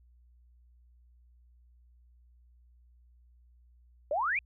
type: exponential sweep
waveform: sine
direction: up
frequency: 546 to 2537 Hz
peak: -27 dBFS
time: 4.11-4.39 s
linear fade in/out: 2 ms
effects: added 60 Hz sine -58 dBFS peak until 4.45 s